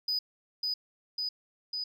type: tone with echo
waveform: sine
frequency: 4978 Hz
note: D#8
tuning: in tune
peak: -25 dBFS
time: 0.08-0.19 s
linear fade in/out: 5 ms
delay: 550 ms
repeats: 3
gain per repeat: -2 dB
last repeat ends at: 1.84 s
effects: tanh soft clip ceiling -26 dBFS